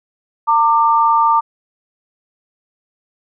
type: tone pair together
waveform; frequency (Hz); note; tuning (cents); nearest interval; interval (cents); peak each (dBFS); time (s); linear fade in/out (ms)
sine; 910.5 / 1186; A#5 / D6; -41 / +17; perfect fourth; 458; -12 / -13; 0.47-1.41; 20
effects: none